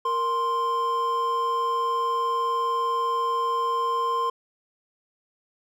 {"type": "tone pair together", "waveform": "triangle", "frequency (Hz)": [466.2, 1046.6], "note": ["A#4", "C6"], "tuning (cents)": [0, 0], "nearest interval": "octave + major second", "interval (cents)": 1400, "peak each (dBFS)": [-28, -21], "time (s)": [0.05, 4.3], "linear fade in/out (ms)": 5, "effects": []}